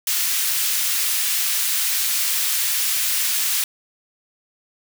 white high-pass noise, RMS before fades -21 dBFS, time 0.07-3.64 s, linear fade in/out 2 ms, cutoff 1800 Hz, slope 12 dB/octave, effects none

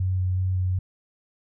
sine tone with vibrato, 92.5 Hz, F#2, in tune, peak -21 dBFS, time 0-0.79 s, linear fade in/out 5 ms, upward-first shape square, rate 2.7 Hz, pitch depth 10 cents each way, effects none

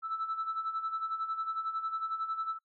sine tone with tremolo, 1317 Hz, E6, 2 cents flat, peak -28 dBFS, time 0.02-2.59 s, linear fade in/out 50 ms, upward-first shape sine, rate 11 Hz, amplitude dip 70%, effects noise-tail reverb RT60 0.1 s tail -23 dB re dry + tanh soft clip ceiling -27 dBFS

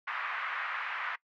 pink band-pass noise, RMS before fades -36 dBFS, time 0.07-1.16 s, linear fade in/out 10 ms, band 1100 to 2200 Hz, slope 24 dB/octave, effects noise-tail reverb RT60 0.1 s tail -21 dB re dry

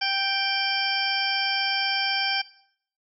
harmonic tone with a mistuned harmonic, 784 Hz, G5, in tune, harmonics 1 / 2 / 3 / 4 / 6 / 7, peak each -30 / -30 / -30 / -30 / -30 / -30 dBFS, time 0.01-2.42 s, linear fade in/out 10 ms, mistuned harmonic 7, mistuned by -52 cents, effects noise-tail reverb RT60 0.6 s tail -18 dB re dry

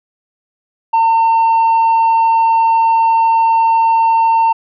sine tone with tanh clipping, 907 Hz, A#5, 48 cents flat, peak -9 dBFS, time 0.93-4.53 s, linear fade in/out 10 ms, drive 2 dB, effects none

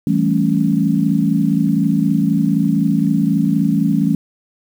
sine chord, A dominant seventh, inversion second, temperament equal, 164.81 / 196 / 220 / 277.2 Hz, E3 / G3 / A3 / C#4, 0 / 0 / 0 / 0 cents, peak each -18 dBFS, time 0.07-4.15 s, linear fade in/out 2 ms, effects 7-bit

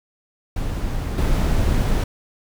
brown noise with level steps, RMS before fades -24 / -18 dBFS, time 0.56-2.04 s, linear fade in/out 5 ms, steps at 1.18 s, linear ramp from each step 2 ms, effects none

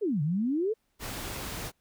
sine exponential two-way sweep, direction down then up, 464.3 to 140.3 to 464.3 Hz, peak -25 dBFS, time 0.01-0.74 s, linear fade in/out 20 ms, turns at 0.22 s
pink noise, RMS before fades -37 dBFS, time 0.99-1.72 s, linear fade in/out 50 ms
effects pink hiss -75 dBFS RMS until 1.8 s

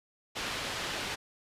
white low-pass noise, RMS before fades -36 dBFS, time 0.35-1.16 s, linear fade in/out 20 ms, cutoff 3700 Hz, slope 12 dB/octave, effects resampled to 32000 Hz

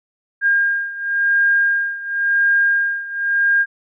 sine beating tone pair, 1612 / 1612.94 Hz, G6 / G6, +48 / +49 cents, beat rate 0.94 Hz, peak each -16 / -19 dBFS, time 0.41-3.66 s, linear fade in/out 50 ms, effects none

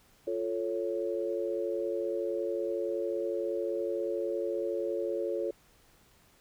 sine chord, F augmented, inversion none, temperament equal, 349.2 / 440 / 554.4 Hz, F4 / A4 / C#5, 0 / 0 / 0 cents, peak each -34 / -34 / -34 dBFS, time 0.27-5.51 s, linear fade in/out 5 ms, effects pink hiss -63 dBFS RMS until 6.4 s

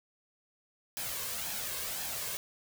white noise with flanger, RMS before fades -37 dBFS, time 0.97-2.37 s, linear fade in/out 0 ms, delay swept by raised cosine 1.2 to 1.9 ms, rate 1.9 Hz, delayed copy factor +0.5, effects none

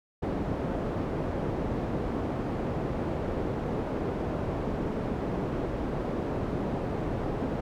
white low-pass noise, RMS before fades -31 dBFS, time 0.22-7.61 s, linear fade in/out 10 ms, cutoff 450 Hz, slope 12 dB/octave, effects none

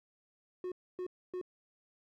triangle tone bursts, 364.2 Hz, F#4, 27 cents flat, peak -34 dBFS, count 3, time 0.64-1.414 s, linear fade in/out 2 ms, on 78 ms, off 270 ms, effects none

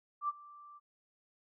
sine tone with ADSR envelope, 1174 Hz, D6, 1 cent flat, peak -29 dBFS, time 0.21-0.8 s, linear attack 76 ms, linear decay 30 ms, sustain -22 dB, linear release 31 ms, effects none

